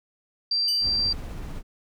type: tone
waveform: sine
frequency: 4706 Hz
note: D8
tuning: 3 cents sharp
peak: -21 dBFS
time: 0.51-1.13 s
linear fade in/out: 5 ms
type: tone with exponential decay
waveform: 15% pulse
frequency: 2960 Hz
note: F#7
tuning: in tune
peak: -23 dBFS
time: 0.68-0.95 s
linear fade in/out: 2 ms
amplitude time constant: 57 ms
type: noise with tremolo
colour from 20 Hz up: brown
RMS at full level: -33 dBFS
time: 0.8-1.63 s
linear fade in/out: 50 ms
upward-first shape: triangle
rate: 16 Hz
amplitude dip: 25%
effects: none